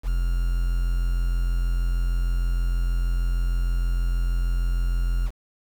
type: tone with quantisation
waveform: triangle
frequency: 43.2 Hz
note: F1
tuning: 18 cents flat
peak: -18 dBFS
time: 0.03-5.31 s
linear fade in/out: 50 ms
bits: 7
effects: none